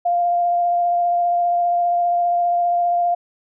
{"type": "tone with vibrato", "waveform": "sine", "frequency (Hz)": 698.5, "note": "F5", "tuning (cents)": 0, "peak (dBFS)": -15, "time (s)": [0.05, 3.15], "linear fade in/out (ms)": 10, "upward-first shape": "sine", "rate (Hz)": 15, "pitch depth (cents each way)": 12, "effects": []}